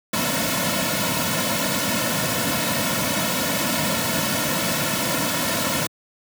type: noise with comb filter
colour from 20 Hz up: pink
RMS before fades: -22 dBFS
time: 0.13-5.87 s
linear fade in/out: 5 ms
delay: 2.5 ms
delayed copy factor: -0.85
effects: high-pass 150 Hz 12 dB/octave